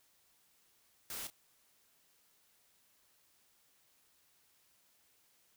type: noise with echo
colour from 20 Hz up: white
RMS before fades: -43 dBFS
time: 1.1-1.27 s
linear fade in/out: 2 ms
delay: 31 ms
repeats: 1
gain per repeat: -11 dB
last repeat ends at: 1.301 s
effects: white hiss -71 dBFS RMS until 5.56 s